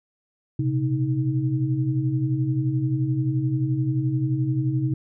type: tone cluster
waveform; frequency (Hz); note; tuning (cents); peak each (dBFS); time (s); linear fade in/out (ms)
sine; 121.3 / 132.8 / 313.9; B2 / C3 / D#4; -31 / +26 / +15; -28 / -22 / -27; 0.59-4.94; 5
effects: none